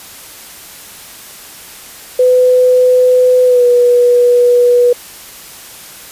sine tone with pitch glide, 503 to 487.3 Hz, B4 to B4, +32 to -23 cents, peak -5 dBFS, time 2.19-4.93 s, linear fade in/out 5 ms, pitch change -55 cents, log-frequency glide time 3.45-3.65 s, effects white hiss -33 dBFS RMS until 6.11 s + resampled to 32000 Hz

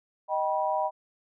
sine chord, Eb augmented, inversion none, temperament just, 622.3 / 777.8 / 972.3 Hz, Eb5 / G5 / B5, 0 / -14 / -27 cents, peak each -29 dBFS, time 0.28-0.91 s, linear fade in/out 50 ms, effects none

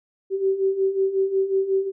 sine beating tone pair, 382.4 / 387.9 Hz, G4 / G4, -43 / -18 cents, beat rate 5.5 Hz, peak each -25 / -20 dBFS, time 0.3-1.92 s, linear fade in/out 50 ms, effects none

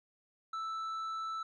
sine tone with tanh clipping, 1318.5 Hz, E6, in tune, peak -37 dBFS, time 0.53-1.43 s, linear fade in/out 5 ms, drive 6 dB, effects none

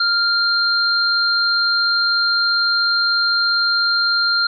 sine tone pair together, 1396.9 / 4181 Hz, F6 / C8, 0 / -2 cents, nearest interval octave + perfect fifth, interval 1898 cents, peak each -17 dBFS, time 0-4.47 s, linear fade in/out 5 ms, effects none

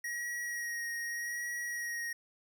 square tone with vibrato, 1893 Hz, A#6, 26 cents sharp, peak -36 dBFS, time 0.04-2.13 s, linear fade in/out 5 ms, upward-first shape sine, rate 0.83 Hz, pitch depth 19 cents each way, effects none

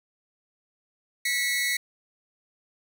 sawtooth tone pair together, 1953.6 / 2189 Hz, B6 / C#7, -19 / -22 cents, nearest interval major second, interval 197 cents, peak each -23 / -24 dBFS, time 1.25-1.77 s, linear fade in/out 5 ms, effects none

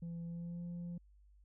sine tone with pitch glide, 169.1 to 173.45 Hz, E3 to F3, +44 to -12 cents, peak -38 dBFS, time 0.02-0.98 s, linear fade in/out 5 ms, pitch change +44 cents, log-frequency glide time 0.27-0.63 s, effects tanh soft clip ceiling -40 dBFS + added 50 Hz sine -61 dBFS peak until 1.44 s

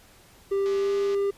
triangle tone with pitch glide, 394.4 to 398.8 Hz, G4 to G4, +11 to +30 cents, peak -20 dBFS, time 0.51-1.31 s, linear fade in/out 10 ms, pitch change +19 cents, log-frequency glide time 0.78-0.92 s
click train, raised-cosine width 0.2 ms, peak -26 dBFS, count 104, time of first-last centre 0.66-1.146 s, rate 212 Hz
effects pink hiss -54 dBFS RMS until 1.37 s + resampled to 32000 Hz

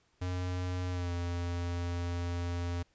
square tone with pitch glide, 90.6 to 86.96 Hz, F#2 to F2, -36 to -7 cents, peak -33 dBFS, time 0.21-2.83 s, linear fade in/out 10 ms, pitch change -71 cents, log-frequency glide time 0.9-1.12 s, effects pink hiss -71 dBFS RMS until 2.94 s + resampled to 16000 Hz

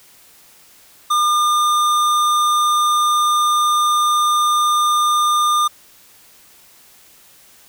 sine tone with hard clipping, 1206 Hz, D6, 46 cents sharp, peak -15 dBFS, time 1.1-5.68 s, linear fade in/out 10 ms, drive 16 dB, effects white hiss -48 dBFS RMS until 7.68 s

